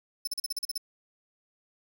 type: tone bursts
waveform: sawtooth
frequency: 5274 Hz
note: E8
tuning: in tune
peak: -26 dBFS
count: 9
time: 0.25-0.778 s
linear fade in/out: 5 ms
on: 24 ms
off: 39 ms
effects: 10-bit